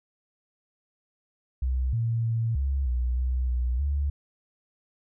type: tone with pitch steps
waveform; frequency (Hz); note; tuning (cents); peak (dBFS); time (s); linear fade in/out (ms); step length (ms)
sine; 63.9 / 115.1 / 114.2 / 68.1 / 61.4 / 63.2 / 61.5 / 71.2; C2 / A#2 / A#2 / C#2 / B1 / B1 / B1 / C#2; -40 / -22 / -35 / -30 / -9 / +41 / -7 / +47; -23; 1.62-4.1; 5; 310
effects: none